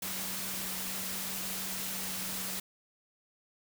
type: tone in noise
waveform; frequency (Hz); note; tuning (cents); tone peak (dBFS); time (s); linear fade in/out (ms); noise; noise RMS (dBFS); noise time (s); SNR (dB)
sine; 188.9; F#3; +36; -46; 0.02-2.6; 5; white; -37; 0.02-2.6; -12
effects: none